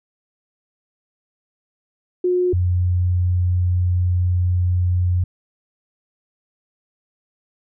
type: tone pair in turn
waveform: sine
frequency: 360.6 / 89.58 Hz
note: F#4 / F2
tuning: -45 / +44 cents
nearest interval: 2 octaves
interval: 2411 cents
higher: first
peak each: -15 dBFS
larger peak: neither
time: 2.24-2.53 / 2.53-5.24 s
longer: second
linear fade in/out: 5 ms
effects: none